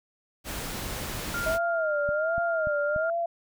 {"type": "noise", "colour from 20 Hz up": "pink", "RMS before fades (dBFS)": -34, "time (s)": [0.44, 1.59], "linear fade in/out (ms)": 50}
{"type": "tone", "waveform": "sine", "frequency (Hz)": 1400, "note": "F6", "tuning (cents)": 4, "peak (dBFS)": -29, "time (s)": [1.34, 3.1], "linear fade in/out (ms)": 2}
{"type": "tone with vibrato", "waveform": "sine", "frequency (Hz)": 630, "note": "D#5", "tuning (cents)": 21, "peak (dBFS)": -25, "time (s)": [1.46, 3.26], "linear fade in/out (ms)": 5, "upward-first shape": "sine", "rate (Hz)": 1.3, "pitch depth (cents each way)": 140}
{"type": "click train", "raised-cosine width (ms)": 5, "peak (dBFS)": -25, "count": 4, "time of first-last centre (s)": [2.09, 2.962], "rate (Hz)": 3.44}
{"effects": []}